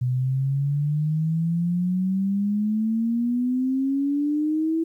sine exponential sweep, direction up, 123.8 to 329.3 Hz, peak -20 dBFS, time 0.01-4.84 s, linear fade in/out 10 ms, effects 10-bit

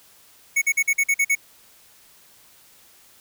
square tone bursts, 2217 Hz, C#7, in tune, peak -17 dBFS, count 8, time 0.56-1.353 s, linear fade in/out 10 ms, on 58 ms, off 47 ms, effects white hiss -53 dBFS RMS until 3.2 s

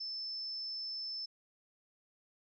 sine tone, 5274 Hz, E8, in tune, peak -38 dBFS, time 0-1.26 s, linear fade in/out 10 ms, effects none

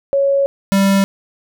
sine / square tone pair in turn, 554.4 / 196.01 Hz, C#5 / G3, 0 / 0 cents, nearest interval octave + tritone, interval 1800 cents, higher first, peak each -11 dBFS, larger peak neither, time 0.13-0.46 / 0.72-1.04 s, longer first, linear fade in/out 0 ms, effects none

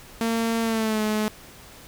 sawtooth tone with pitch glide, 228.1 to 214.1 Hz, A#3 to A3, -37 to -47 cents, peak -18 dBFS, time 0.21-1.28 s, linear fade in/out 0 ms, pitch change -110 cents, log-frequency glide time 0.62-1.02 s, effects pink hiss -46 dBFS RMS until 1.87 s

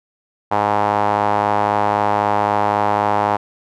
sawtooth tone with band-pass filter, 103.83 Hz, G#2, in tune, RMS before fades -17 dBFS, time 0.51-3.37 s, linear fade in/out 10 ms, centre 860 Hz, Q 3.2, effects none

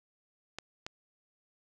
clicks, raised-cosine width 0.2 ms, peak -21 dBFS, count 2, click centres 0.586 / 0.865 s, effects none

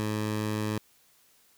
15% pulse tone, 107.1 Hz, A2, 46 cents flat, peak -22 dBFS, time 0-0.78 s, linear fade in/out 0 ms, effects white hiss -63 dBFS RMS until 1.57 s

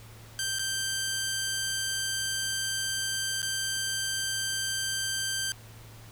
10% pulse tone with dropouts, 1568 Hz, G6, in tune, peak -20 dBFS, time 0.39-5.52 s, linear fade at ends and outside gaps 1 ms, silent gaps 0.587-0.593 / 3.419-3.428 s, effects added 111 Hz sine -48 dBFS peak until 6.11 s + pink hiss -52 dBFS RMS until 6.11 s

